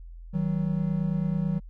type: tone pair together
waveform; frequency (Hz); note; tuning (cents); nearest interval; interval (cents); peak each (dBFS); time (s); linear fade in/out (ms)
triangle; 158.6 / 187.68; D#3 / F#3; +33 / +25; minor third; 292; -25; 0.33-1.6; 20
effects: added 42 Hz sine -40 dBFS peak until 1.69 s